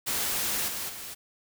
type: noise with level steps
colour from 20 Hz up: white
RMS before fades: -29 / -34 / -40 dBFS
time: 0.06-1.15 s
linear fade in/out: 20 ms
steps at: 0.67 / 0.88 s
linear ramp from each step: 20 ms
effects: none